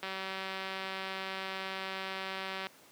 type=click train; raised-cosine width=0.3 ms; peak=-22 dBFS; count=505; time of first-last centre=0.03-2.669 s; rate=191 Hz; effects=pink hiss -58 dBFS RMS until 2.91 s + high-pass 200 Hz 12 dB/octave